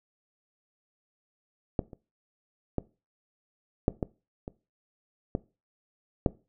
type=clicks; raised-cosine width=2 ms; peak=-12 / -30 / -14 / -8 / -15 / -23 / -14 / -8 dBFS; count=8; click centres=1.792 / 1.932 / 2.783 / 3.881 / 4.028 / 4.479 / 5.351 / 6.262 s; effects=noise-tail reverb RT60 0.3 s tail -20 dB re dry